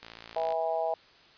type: click train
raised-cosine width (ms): 0.2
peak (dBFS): -26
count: 29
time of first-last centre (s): 0.03-0.523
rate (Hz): 56.8
type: harmonic tone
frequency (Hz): 162.9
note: E3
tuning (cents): -20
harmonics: 3 / 4 / 5 / 6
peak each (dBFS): -36 / -29 / -32 / -42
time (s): 0.36-0.94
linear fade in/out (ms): 2
effects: white hiss -57 dBFS RMS until 1.37 s + resampled to 11025 Hz